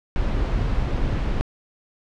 brown noise, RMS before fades -22 dBFS, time 0.16-1.41 s, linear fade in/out 0 ms, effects low-pass 4000 Hz 12 dB/octave

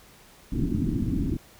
white low-pass noise, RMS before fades -26 dBFS, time 0.52-1.37 s, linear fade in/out 5 ms, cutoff 310 Hz, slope 48 dB/octave, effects pink hiss -53 dBFS RMS until 1.59 s

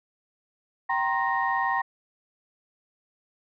sine tone cluster, 778 / 946 / 1064 / 1860 Hz, G5 / A#5 / C6 / A#6, -13 / +25 / +29 / -4 cents, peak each -28 dBFS, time 0.89-1.82 s, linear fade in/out 10 ms, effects tanh soft clip ceiling -13 dBFS

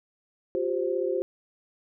sine chord, F suspended second, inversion none, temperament equal with one note detuned, 355.9 / 392 / 523.3 Hz, F4 / G4 / C5, +33 / 0 / 0 cents, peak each -29 dBFS, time 0.55-1.22 s, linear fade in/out 0 ms, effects none

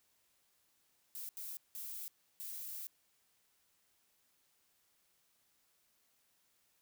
violet noise bursts at uneven times, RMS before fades -45 dBFS, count 4, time 1.15-1.29 / 1.37-1.57 / 1.75-2.08 / 2.4-2.87 s, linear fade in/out 0 ms, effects white hiss -75 dBFS RMS until 6.81 s

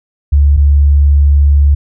sine tone pair in turn, 71.6 / 71.6 Hz, D2 / D2, -43 / -43 cents, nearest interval unison, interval 0 cents, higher neither, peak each -4 dBFS, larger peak neither, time 0.32-0.57 / 0.57-1.75 s, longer second, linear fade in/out 10 ms, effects none

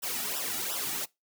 white noise with flanger, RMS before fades -33 dBFS, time 0.02-1.06 s, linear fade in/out 20 ms, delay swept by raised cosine 0.45 to 1.95 ms, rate 2.8 Hz, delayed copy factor -0.85, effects noise-tail reverb RT60 0.2 s tail -23 dB re dry

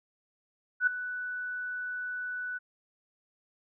sine tone with ADSR envelope, 1487 Hz, F#6, 8 cents sharp, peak -19 dBFS, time 0.8-2.59 s, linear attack 71 ms, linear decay 4 ms, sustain -14 dB, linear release 22 ms, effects none

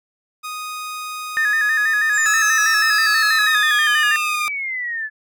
sawtooth tone, 1244 Hz, D#6, 1 cent flat, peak -23 dBFS, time 0.43-3.59 s, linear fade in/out 20 ms
sine tone with vibrato, 1742 Hz, A6, 18 cents flat, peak -15 dBFS, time 1.37-4.16 s, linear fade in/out 0 ms, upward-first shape square, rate 6.2 Hz, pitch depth 55 cents each way
sine exponential sweep, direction down, 7459 to 1711 Hz, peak -22 dBFS, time 2.12-5.1 s, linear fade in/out 50 ms
sawtooth tone with pitch glide, 1300 to 1220 Hz, E6 to D#6, -24 to -34 cents, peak -17 dBFS, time 2.26-4.48 s, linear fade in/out 0 ms, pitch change -110 cents, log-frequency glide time 3.26-3.77 s
effects none

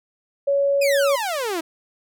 sine tone, 560 Hz, C#5, 18 cents sharp, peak -16 dBFS, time 0.47-1.16 s, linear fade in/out 10 ms
sawtooth exponential sweep, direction down, 2582 to 311.1 Hz, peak -19 dBFS, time 0.81-1.61 s, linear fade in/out 10 ms
effects none

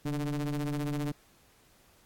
square ring-modulated tone, 74.5 Hz, D2, 25 cents sharp, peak -28 dBFS, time 0.05-1.12 s, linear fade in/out 5 ms, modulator 216 Hz, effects pink hiss -63 dBFS RMS until 2.05 s + AAC 64 kbps

